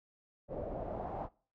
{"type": "noise with low-pass filter sweep", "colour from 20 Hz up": "pink", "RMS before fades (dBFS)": -40, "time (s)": [0.48, 1.29], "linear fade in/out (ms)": 50, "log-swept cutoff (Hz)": [540, 820], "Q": 4.5, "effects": ["noise-tail reverb RT60 0.4 s tail -22 dB re dry"]}